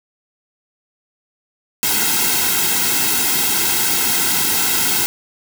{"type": "noise with comb filter", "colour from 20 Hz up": "white", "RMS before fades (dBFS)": -17, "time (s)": [1.83, 5.06], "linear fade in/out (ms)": 0, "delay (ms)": 1.7, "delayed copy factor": -1, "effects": []}